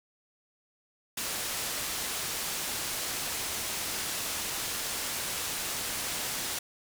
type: low-pass noise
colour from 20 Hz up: white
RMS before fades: -34 dBFS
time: 1.17-6.59 s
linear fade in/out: 5 ms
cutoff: 11000 Hz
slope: 12 dB/octave
effects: none